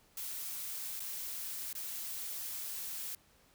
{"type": "noise with dropouts", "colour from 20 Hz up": "blue", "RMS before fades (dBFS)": -41, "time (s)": [0.17, 3.15], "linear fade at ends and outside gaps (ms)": 2, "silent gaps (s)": [[0.996, 1.002], [1.73, 1.751]], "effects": ["pink hiss -66 dBFS RMS until 3.54 s"]}